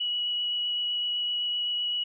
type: tone with vibrato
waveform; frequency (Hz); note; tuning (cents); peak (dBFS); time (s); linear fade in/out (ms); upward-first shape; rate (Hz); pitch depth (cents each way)
sine; 2927; F#7; -19; -26; 0-2.04; 10; sine; 7.8; 8
effects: none